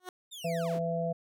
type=tone with exponential growth; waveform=15% pulse; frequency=365.4 Hz; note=F#4; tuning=22 cents flat; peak=-29 dBFS; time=0-0.09 s; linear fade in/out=1 ms; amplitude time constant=19 ms
type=linear sweep; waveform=sawtooth; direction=down; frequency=3728 to 33.13 Hz; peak=-39 dBFS; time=0.31-0.8 s; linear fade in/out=20 ms
type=harmonic tone; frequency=167.6 Hz; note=E3; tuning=29 cents sharp; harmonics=1 / 3 / 4; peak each=-33 / -35 / -32 dBFS; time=0.44-1.13 s; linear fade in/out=10 ms
effects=none